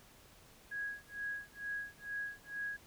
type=tone with tremolo; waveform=sine; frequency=1656 Hz; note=G#6; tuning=5 cents flat; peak=-36 dBFS; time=0.71-2.77 s; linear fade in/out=10 ms; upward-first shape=sine; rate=2.2 Hz; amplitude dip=100%; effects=pink hiss -61 dBFS RMS until 2.86 s